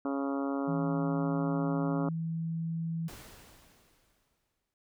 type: harmonic tone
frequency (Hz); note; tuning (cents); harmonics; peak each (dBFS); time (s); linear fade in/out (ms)
138.59; C#3; 0; 2 / 3 / 4 / 5 / 6 / 7 / 8 / 9 / 10; -31 / -40 / -39 / -42 / -45 / -46 / -45 / -45 / -48; 0.05-2.09; 2
type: tone with pitch glide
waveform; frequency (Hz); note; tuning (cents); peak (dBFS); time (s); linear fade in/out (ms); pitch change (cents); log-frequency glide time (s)
sine; 163.4 to 164.54; E3 to E3; -15 to -3; -31; 0.67-3.09; 20; +12; 2.09-2.79
type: noise with exponential decay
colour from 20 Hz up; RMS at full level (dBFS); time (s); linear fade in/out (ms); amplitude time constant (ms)
pink; -46; 3.08-4.74; 2; 360
effects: none